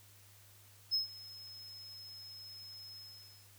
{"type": "tone with ADSR envelope", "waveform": "triangle", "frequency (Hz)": 5170, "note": "E8", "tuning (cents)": -34, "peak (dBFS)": -27, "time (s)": [0.91, 3.5], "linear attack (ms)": 29, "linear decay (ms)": 130, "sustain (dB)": -20, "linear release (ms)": 540, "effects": ["added 100 Hz sine -62 dBFS peak until 3.58 s", "white hiss -62 dBFS RMS until 3.58 s"]}